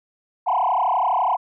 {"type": "tone with frequency modulation", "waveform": "sine", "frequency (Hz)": 862, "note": "A5", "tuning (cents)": -36, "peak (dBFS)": -16, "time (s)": [0.46, 1.37], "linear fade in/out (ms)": 20, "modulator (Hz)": 32, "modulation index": 5, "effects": ["tanh soft clip ceiling -12 dBFS"]}